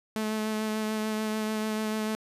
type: tone with vibrato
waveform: sawtooth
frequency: 216.4 Hz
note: A3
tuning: 29 cents flat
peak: -24 dBFS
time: 0.16-2.15 s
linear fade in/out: 0 ms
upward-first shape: sine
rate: 6.8 Hz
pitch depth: 15 cents each way
effects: resampled to 32000 Hz